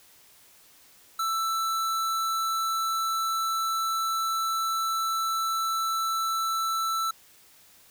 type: tone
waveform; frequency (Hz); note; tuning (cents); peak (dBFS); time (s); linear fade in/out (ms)
square; 1325; E6; +9; -26; 1.19-7.11; 5
effects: white hiss -56 dBFS RMS until 7.9 s